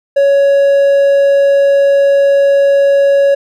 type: tone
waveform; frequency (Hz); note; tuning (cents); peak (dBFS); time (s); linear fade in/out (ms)
triangle; 558; C#5; +11; -4; 0.16-3.35; 10
effects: none